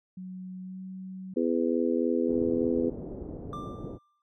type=tone with pitch glide; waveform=sine; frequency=185 to 187.8 Hz; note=F#3 to F#3; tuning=0 to +26 cents; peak=-37 dBFS; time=0.17-1.34 s; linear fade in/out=5 ms; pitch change=+26 cents; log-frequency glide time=0.62-0.79 s
type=harmonic tone; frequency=83.4 Hz; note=E2; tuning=21 cents sharp; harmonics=3 / 4 / 5 / 6; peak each=-28 / -29 / -30 / -31 dBFS; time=1.36-2.9 s; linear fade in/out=10 ms
type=low-pass noise; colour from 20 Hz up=white; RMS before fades=-39 dBFS; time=2.26-3.99 s; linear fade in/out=50 ms; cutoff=450 Hz; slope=24 dB/octave
type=tone with exponential decay; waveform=triangle; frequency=1185 Hz; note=D6; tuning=15 cents sharp; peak=-33 dBFS; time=3.53-4.22 s; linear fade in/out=1 ms; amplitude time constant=150 ms
effects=none